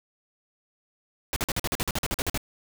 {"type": "noise bursts", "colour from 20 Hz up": "pink", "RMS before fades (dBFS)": -27, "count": 14, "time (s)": [1.33, 2.376], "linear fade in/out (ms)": 0, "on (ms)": 32, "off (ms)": 46, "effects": []}